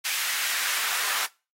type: noise with high-pass filter sweep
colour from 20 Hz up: pink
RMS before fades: -28 dBFS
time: 0.04-1.27 s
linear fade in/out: 20 ms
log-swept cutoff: 2100 to 1200 Hz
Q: 1.2
effects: noise-tail reverb RT60 0.3 s tail -22 dB re dry + AAC 48 kbps